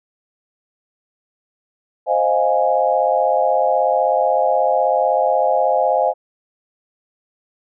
sine chord, F minor seventh, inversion second, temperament equal, 523.3 / 622.3 / 698.5 / 830.6 Hz, C5 / Eb5 / F5 / Ab5, 0 / 0 / 0 / 0 cents, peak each -19 dBFS, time 2.06-6.14 s, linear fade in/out 50 ms, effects none

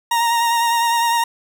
40% pulse tone with vibrato, 933 Hz, A#5, 1 cent sharp, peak -14 dBFS, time 0.11-1.24 s, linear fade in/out 5 ms, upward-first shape sine, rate 9.9 Hz, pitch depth 24 cents each way, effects none

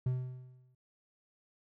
triangle tone with exponential decay, 127.1 Hz, C3, 50 cents flat, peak -25 dBFS, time 0.06-0.75 s, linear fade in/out 5 ms, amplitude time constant 150 ms, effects none

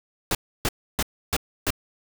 pink noise bursts, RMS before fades -23 dBFS, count 5, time 0.31-1.705 s, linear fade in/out 2 ms, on 39 ms, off 300 ms, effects none

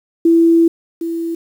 sine tone pair in turn, 332.8 / 332.8 Hz, E4 / E4, +17 / +17 cents, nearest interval unison, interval 0 cents, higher neither, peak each -7 / -18 dBFS, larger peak first, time 0.25-0.68 / 1.01-1.35 s, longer first, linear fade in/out 5 ms, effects 7-bit

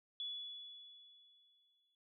sine tone with exponential decay, 3416 Hz, G#7, 48 cents sharp, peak -39 dBFS, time 0.2-1.95 s, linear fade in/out 1 ms, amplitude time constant 380 ms, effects none

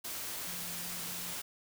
sine tone in noise, 174.61 Hz, F3, in tune, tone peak -50 dBFS, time 0.46-1.34 s, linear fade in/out 10 ms, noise white, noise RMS -40 dBFS, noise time 0.04-1.42 s, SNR -13 dB, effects none

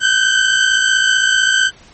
30% pulse tone pair together, 1512.3 / 1568 Hz, F#6 / G6, +37 / 0 cents, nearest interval minor second, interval 63 cents, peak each -11 dBFS, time 0-1.71 s, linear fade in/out 50 ms, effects pink hiss -44 dBFS RMS until 1.93 s + MP3 32 kbps

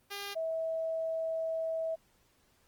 5% pulse / sine tone pair in turn, 402.4 / 649 Hz, G4 / E5, +45 / -27 cents, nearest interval minor sixth, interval 828 cents, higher second, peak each -27 / -31 dBFS, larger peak first, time 0.1-0.35 / 0.35-1.96 s, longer second, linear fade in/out 20 ms, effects pink hiss -69 dBFS RMS until 2.67 s + Opus 24 kbps

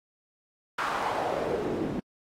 pink noise with band-pass filter sweep, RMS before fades -30 dBFS, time 0.78-2 s, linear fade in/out 5 ms, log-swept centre 1300 to 240 Hz, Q 2.3, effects AAC 48 kbps

